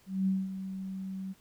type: tone with ADSR envelope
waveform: sine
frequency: 190.7 Hz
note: G3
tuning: 47 cents flat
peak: -24 dBFS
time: 0.06-1.34 s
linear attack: 210 ms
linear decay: 210 ms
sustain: -11 dB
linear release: 27 ms
effects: pink hiss -63 dBFS RMS until 1.4 s